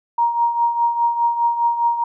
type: tone with tremolo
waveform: sine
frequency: 940 Hz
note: A#5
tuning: 14 cents sharp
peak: -12 dBFS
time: 0.18-2.04 s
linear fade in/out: 5 ms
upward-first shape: triangle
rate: 4.9 Hz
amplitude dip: 70%
effects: none